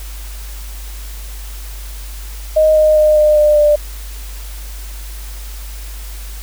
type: tone with pitch steps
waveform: sine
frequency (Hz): 622.3 / 616.6 / 610.9 / 605.3 / 599.7 / 594.2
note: D#5 / D#5 / D#5 / D#5 / D5 / D5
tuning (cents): 0 / -16 / -32 / -48 / +36 / +20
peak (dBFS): -7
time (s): 2.56-3.76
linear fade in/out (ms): 10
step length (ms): 200
effects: added 50 Hz sine -26 dBFS peak until 6.42 s + white hiss -36 dBFS RMS until 6.42 s